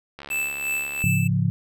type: click train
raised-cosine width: 0.3 ms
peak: -21 dBFS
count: 60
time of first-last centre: 0.19-1.02 s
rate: 71.1 Hz
type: tone with tremolo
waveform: square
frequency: 2637 Hz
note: E7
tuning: in tune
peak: -23 dBFS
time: 0.3-1.28 s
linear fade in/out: 10 ms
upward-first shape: sine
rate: 2.9 Hz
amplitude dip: 55%
type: chord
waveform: sine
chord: A augmented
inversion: none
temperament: equal with one note detuned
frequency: 107.36 / 138.59 / 174.61 Hz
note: A2 / C#3 / E#3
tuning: -42 / 0 / 0 cents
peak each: -23 dBFS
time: 1.04-1.5 s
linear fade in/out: 0 ms
effects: none